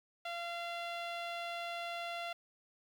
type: tone with low-pass filter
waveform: sawtooth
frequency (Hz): 687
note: F5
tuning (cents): -29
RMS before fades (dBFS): -41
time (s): 0.25-2.33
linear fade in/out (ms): 5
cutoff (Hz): 3300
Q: 2.2
effects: 10-bit